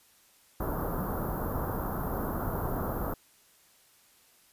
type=band-stop noise; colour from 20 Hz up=pink; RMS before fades=-32 dBFS; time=0.6-3.14 s; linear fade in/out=5 ms; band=1400 to 13000 Hz; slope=48 dB/octave; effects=white hiss -62 dBFS RMS until 4.52 s + resampled to 32000 Hz